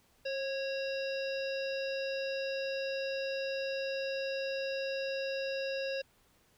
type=harmonic tone with a mistuned harmonic; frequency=550 Hz; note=C#5; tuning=14 cents flat; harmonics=1 / 3 / 5 / 7 / 9 / 10; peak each=-34 / -44 / -42 / -48 / -47 / -53 dBFS; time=0.25-6.02 s; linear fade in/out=10 ms; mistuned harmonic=1; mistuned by=-34 cents; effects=pink hiss -68 dBFS RMS until 6.57 s